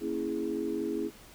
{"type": "chord", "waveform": "sine", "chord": "A# half-diminished seventh", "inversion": "none", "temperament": "equal", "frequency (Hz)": [233.1, 277.2, 329.6, 415.3], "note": ["A#3", "C#4", "E4", "G#4"], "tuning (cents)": [0, 0, 0, 0], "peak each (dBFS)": [-38, -36, -33, -34], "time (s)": [0, 1.11], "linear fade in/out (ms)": 50, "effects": ["tanh soft clip ceiling -19 dBFS", "pink hiss -53 dBFS RMS until 1.34 s"]}